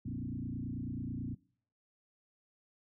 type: tone with frequency modulation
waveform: sine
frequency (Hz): 180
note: F#3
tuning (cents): -47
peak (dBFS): -36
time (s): 0.05-1.35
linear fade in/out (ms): 10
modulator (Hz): 29.2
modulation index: 3.4
effects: noise-tail reverb RT60 0.6 s tail -24 dB re dry